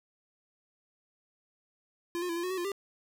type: tone with pitch steps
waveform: square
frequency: 343.8 / 358.2 / 336.6 / 343.6 / 365.6 / 376.7 / 349.6 / 396.5 Hz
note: F4 / F4 / E4 / F4 / F#4 / F#4 / F4 / G4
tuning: -27 / +44 / +36 / -28 / -21 / +31 / +2 / +20 cents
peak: -32 dBFS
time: 2.15-2.718 s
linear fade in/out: 0 ms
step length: 71 ms
effects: none